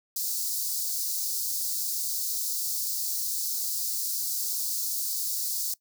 white high-pass noise, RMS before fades -30 dBFS, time 0.16-5.74 s, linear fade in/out 5 ms, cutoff 4300 Hz, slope 48 dB/octave, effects noise-tail reverb RT60 0.1 s tail -20 dB re dry

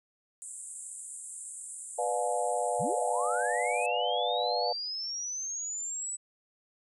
white band-pass noise, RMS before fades -43 dBFS, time 0.42-3.86 s, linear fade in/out 0 ms, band 7400 to 9700 Hz, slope 96 dB/octave
sine chord, B diminished seventh, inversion none, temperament just, 493.9 / 592.7 / 711.2 / 853.4 Hz, B4 / D5 / F5 / Ab5, 0 / +16 / +31 / +47 cents, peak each -33 / -34 / -31 / -35 dBFS, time 1.98-4.73 s, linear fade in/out 10 ms
sine linear sweep, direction up, 92.5 to 8010 Hz, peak -33 dBFS, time 2.79-6.17 s, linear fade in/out 20 ms
effects none

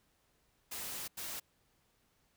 white noise bursts at uneven times, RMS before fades -42 dBFS, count 2, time 0.71-1.08 / 1.17-1.4 s, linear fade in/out 10 ms, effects pink hiss -74 dBFS RMS until 2.36 s

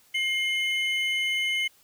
triangle tone pair together, 2128 / 3009 Hz, C7 / F#7, +29 / +28 cents, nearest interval tritone, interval 599 cents, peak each -24 / -27 dBFS, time 0.14-1.68 s, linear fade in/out 10 ms, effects white hiss -60 dBFS RMS until 1.83 s

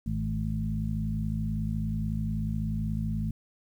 harmonic tone with a mistuned harmonic, 53.9 Hz, A1, 35 cents flat, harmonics 1 / 2 / 3 / 4, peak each -33 / -33 / -33 / -33 dBFS, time 0.06-3.31 s, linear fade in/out 5 ms, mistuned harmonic 3, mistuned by -26 cents, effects 10-bit

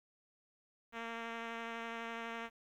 5% pulse tone with vibrato, 230 Hz, A#3, 23 cents flat, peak -29 dBFS, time 0.92-2.5 s, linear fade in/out 50 ms, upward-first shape triangle, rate 12 Hz, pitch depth 13 cents each way, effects low-pass 3000 Hz 12 dB/octave + 11-bit

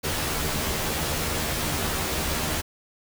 pink noise with comb filter, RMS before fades -27 dBFS, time 0.03-2.62 s, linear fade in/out 20 ms, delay 13 ms, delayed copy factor +0.85, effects none

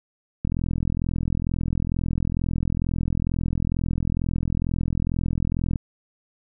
click train, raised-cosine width 5 ms, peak -12 dBFS, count 225, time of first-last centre 0.45-5.758 s, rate 42.2 Hz, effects none

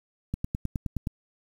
click train, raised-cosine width 5 ms, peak -16 dBFS, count 8, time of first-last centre 0.34-1.071 s, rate 9.57 Hz, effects 8-bit

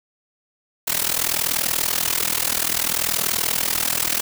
white noise with amplitude modulation, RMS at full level -18 dBFS, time 0.87-4.21 s, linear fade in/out 10 ms, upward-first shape sine, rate 40.6 Hz, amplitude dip 90%, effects none

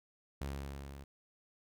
sawtooth tone with level ramp, 69.3 Hz, C#2, in tune, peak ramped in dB -33 to -44 dBFS, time 0.41-1.04 s, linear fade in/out 5 ms, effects none

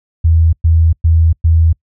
sine tone bursts, 81.7 Hz, E2, 15 cents flat, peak -6 dBFS, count 4, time 0.24-1.73 s, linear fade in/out 10 ms, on 290 ms, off 110 ms, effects noise-tail reverb RT60 0.1 s tail -26 dB re dry

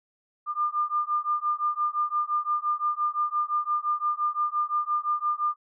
sine beating tone pair, 1200 / 1205.8 Hz, D6 / D6, +37 / +45 cents, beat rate 5.8 Hz, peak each -27 dBFS, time 0.46-5.56 s, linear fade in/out 50 ms, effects none

